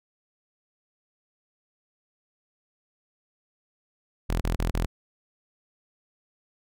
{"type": "tone bursts", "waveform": "sawtooth", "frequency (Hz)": 42.24, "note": "E1", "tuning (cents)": 43, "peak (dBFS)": -20, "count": 4, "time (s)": [4.29, 4.86], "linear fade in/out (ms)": 10, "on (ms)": 120, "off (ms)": 30, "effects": []}